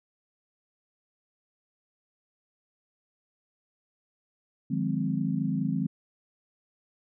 sine tone cluster, 153.1 / 178.2 / 207.5 / 260.1 Hz, D#3 / F3 / G#3 / C4, -28 / +35 / -1 / -10 cents, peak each -31 dBFS, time 4.7-5.87 s, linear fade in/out 10 ms, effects none

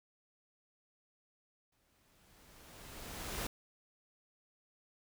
pink noise with exponential growth, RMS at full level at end -38 dBFS, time 1.72-3.47 s, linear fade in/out 5 ms, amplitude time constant 380 ms, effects none

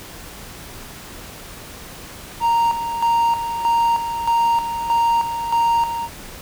triangle tone with tremolo, 930 Hz, A#5, 4 cents flat, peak -12 dBFS, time 2.4-6.09 s, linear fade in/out 50 ms, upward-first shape square, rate 1.6 Hz, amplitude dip 60%, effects pink hiss -37 dBFS RMS until 6.41 s

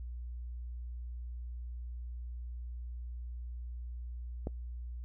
click, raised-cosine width 2 ms, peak -23 dBFS, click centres 4.471 s, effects noise-tail reverb RT60 0.1 s tail -23 dB re dry + added 60 Hz sine -39 dBFS peak until 5.04 s

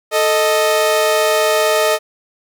sawtooth tone pair together, 440 / 622.3 Hz, A4 / D#5, 0 / 0 cents, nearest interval tritone, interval 600 cents, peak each -13 / -10 dBFS, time 0.11-1.99 s, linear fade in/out 50 ms, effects none

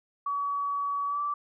sine tone with pitch glide, 1135 to 1162.2 Hz, C#6 to D6, +41 to -18 cents, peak -27 dBFS, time 0.26-1.34 s, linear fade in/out 5 ms, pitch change +41 cents, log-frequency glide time 1.07-1.2 s, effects none

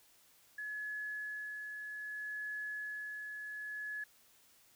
sine tone with tremolo, 1700 Hz, G#6, 40 cents sharp, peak -38 dBFS, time 0.58-4.04 s, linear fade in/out 5 ms, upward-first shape sine, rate 0.63 Hz, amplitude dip 35%, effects white hiss -66 dBFS RMS until 4.75 s

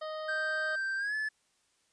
harmonic tone, 622.3 Hz, D#5, in tune, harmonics 1 / 2 / 3 / 5 / 6 / 7 / 8, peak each -37 / -42 / -50 / -52 / -55 / -55 / -57 dBFS, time 0.01-0.76 s, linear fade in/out 10 ms
triangle tone with pitch glide, 1568 to 1729.8 Hz, G6 to A6, 0 to -30 cents, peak -29 dBFS, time 0.28-1.29 s, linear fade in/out 10 ms, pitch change +170 cents, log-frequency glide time 0.97-1.15 s
effects white hiss -72 dBFS RMS until 1.92 s + resampled to 22050 Hz

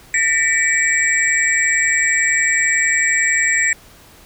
sine tone cluster, 1803 / 1954 / 2298 / 7640 Hz, A6 / B6 / D7 / A#8, +42 / -19 / -38 / +42 cents, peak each -19 dBFS, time 0.14-3.73 s, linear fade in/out 2 ms, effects pink hiss -45 dBFS RMS until 4.25 s

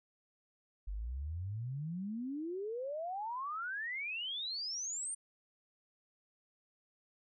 sine exponential sweep, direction up, 46.25 to 9130 Hz, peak -37 dBFS, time 0.87-5.15 s, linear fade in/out 10 ms, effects none

